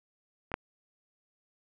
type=clicks; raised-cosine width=0.5 ms; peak=-25 / -13 dBFS; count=2; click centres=0.517 / 0.541 s; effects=none